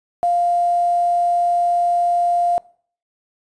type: tone with quantisation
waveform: sine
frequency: 698.5 Hz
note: F5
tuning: in tune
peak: -14 dBFS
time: 0.23-2.58 s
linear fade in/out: 0 ms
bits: 7
effects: noise-tail reverb RT60 0.5 s tail -23 dB re dry + resampled to 22050 Hz